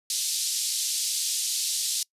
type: band-pass noise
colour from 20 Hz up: pink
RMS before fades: -28 dBFS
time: 0.1-2.03 s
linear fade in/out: 2 ms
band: 4000 to 11000 Hz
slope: 24 dB/octave
effects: noise-tail reverb RT60 0.1 s tail -25 dB re dry + resampled to 32000 Hz